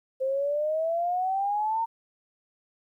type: exponential sweep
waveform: sine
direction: up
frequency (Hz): 521 to 921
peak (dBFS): -24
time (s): 0.2-1.86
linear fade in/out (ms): 20
effects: 11-bit